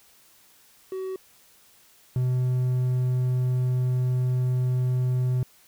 triangle tone pair in turn, 377.6 / 126.45 Hz, F#4 / B2, +35 / +41 cents, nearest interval octave + perfect fifth, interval 1894 cents, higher first, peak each -27 / -19 dBFS, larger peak second, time 0.92-1.16 / 2.16-5.43 s, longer second, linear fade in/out 2 ms, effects white hiss -57 dBFS RMS until 5.67 s

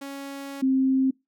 sawtooth / sine tone pair in turn, 277.2 / 264.3 Hz, C#4 / C4, 0 / +18 cents, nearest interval minor second, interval 82 cents, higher first, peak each -30 / -18 dBFS, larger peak second, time 0.01-0.62 / 0.62-1.11 s, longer first, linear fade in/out 10 ms, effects noise-tail reverb RT60 0.2 s tail -23 dB re dry

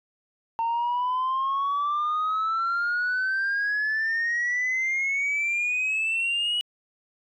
sine exponential sweep, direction up, 909 to 2937 Hz, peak -21 dBFS, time 0.59-6.61 s, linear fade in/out 0 ms, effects tanh soft clip ceiling -21 dBFS

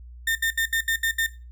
35% pulse tone bursts, 1815 Hz, A#6, 47 cents flat, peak -19 dBFS, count 7, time 0.27-1.265 s, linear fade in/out 5 ms, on 83 ms, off 69 ms, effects noise-tail reverb RT60 0.3 s tail -17 dB re dry + added 60 Hz sine -40 dBFS peak until 1.51 s

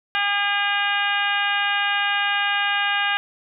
harmonic tone with a mistuned harmonic, 405 Hz, G#4, 43 cents flat, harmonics 2 / 3 / 4 / 5 / 6 / 7 / 8 / 9, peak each -26 / -29 / -23 / -30 / -28 / -26 / -35 / -36 dBFS, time 0.15-3.17 s, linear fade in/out 0 ms, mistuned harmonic 7, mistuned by +18 cents, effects none

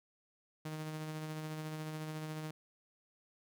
sawtooth tone with tremolo, 155.56 Hz, D#3, in tune, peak -35 dBFS, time 0.65-2.51 s, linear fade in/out 5 ms, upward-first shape sine, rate 14 Hz, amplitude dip 30%, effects none

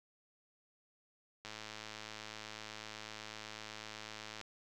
click train, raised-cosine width 0.2 ms, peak -28 dBFS, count 321, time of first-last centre 1.45-4.413 s, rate 108 Hz, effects none

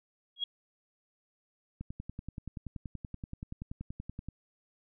sine tone with exponential growth, 3300 Hz, G#7, 12 cents flat, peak -26 dBFS, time 0.36-0.44 s, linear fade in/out 5 ms, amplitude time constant 17 ms
click train, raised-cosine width 5 ms, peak -27 dBFS, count 27, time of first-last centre 1.81-4.286 s, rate 10.5 Hz
effects none

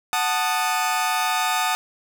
sawtooth chord, D# diminished, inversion first, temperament equal with one note detuned, 740 / 880 / 1233.1 Hz, F#5 / A5 / D#6, 0 / 0 / -16 cents, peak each -21 dBFS, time 0.13-1.75 s, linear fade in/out 0 ms, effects none

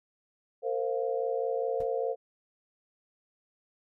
sine chord, Bb suspended second, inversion none, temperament equal with one note detuned, 458.4 / 523.3 / 698.5 Hz, Bb4 / C5 / F5, -29 / 0 / 0 cents, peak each -31 / -31 / -36 dBFS, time 0.62-2.16 s, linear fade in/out 50 ms
brown noise with exponential decay, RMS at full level -37 dBFS, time 1.8-1.89 s, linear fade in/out 5 ms, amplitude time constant 18 ms
effects none

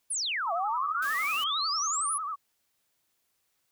sine exponential two-way sweep, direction down then up, 10760 to 659.3 to 10760 Hz, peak -28 dBFS, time 0.1-2.18 s, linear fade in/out 10 ms, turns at 0.53 s
sine tone with vibrato, 1214 Hz, D#6, 43 cents flat, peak -31 dBFS, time 0.46-2.36 s, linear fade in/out 20 ms, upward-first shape sine, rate 11 Hz, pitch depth 130 cents each way
white high-pass noise, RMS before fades -42 dBFS, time 1.02-1.44 s, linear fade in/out 5 ms, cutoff 170 Hz, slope 12 dB/octave
effects white hiss -75 dBFS RMS until 3.71 s

